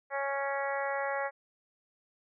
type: harmonic tone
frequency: 277.2 Hz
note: C#4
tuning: in tune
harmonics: 2 / 3 / 4 / 5 / 6 / 7 / 8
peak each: -34 / -36 / -40 / -41 / -40 / -39 / -46 dBFS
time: 0.1-1.31 s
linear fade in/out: 50 ms
effects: none